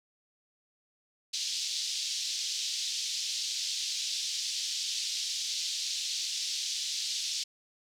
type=band-pass noise; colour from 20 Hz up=white; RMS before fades=-34 dBFS; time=1.33-7.44 s; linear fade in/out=10 ms; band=3400 to 5800 Hz; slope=24 dB/octave; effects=none